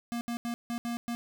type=tone bursts at uneven times; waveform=square; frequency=236.2 Hz; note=A#3; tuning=23 cents sharp; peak=-32 dBFS; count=6; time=0.12-0.21 / 0.28-0.37 / 0.45-0.54 / 0.7-0.78 / 0.85-0.97 / 1.08-1.15 s; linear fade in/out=0 ms; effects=none